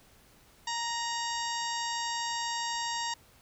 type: harmonic tone with a mistuned harmonic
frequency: 932.3 Hz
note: A#5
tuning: in tune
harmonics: 1 / 2 / 3 / 4 / 5 / 6 / 7 / 8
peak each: -34 / -39 / -42 / -41 / -41 / -41 / -45 / -42 dBFS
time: 0.67-3.14 s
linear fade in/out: 5 ms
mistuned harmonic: 3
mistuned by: +44 cents
effects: pink hiss -60 dBFS RMS until 3.41 s